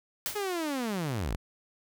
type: noise with exponential decay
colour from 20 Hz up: white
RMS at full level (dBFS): -29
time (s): 0.26-0.49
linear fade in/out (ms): 0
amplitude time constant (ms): 49
type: linear sweep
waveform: sawtooth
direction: down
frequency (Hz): 425.3 to 36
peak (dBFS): -26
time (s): 0.35-1.36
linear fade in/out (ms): 10
effects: none